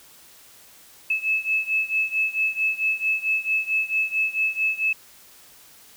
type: beating tone pair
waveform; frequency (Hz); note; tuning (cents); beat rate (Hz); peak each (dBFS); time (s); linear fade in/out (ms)
sine; 2600 / 2604.5; E7 / E7; -24 / -21; 4.5; -23 / -25; 1.1-4.93; 5
effects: white hiss -50 dBFS RMS until 5.96 s